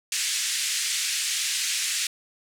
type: band-pass noise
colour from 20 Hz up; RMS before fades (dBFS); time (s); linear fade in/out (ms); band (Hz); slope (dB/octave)
white; -27; 0.12-2.07; 2; 1900 to 8700; 24
effects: none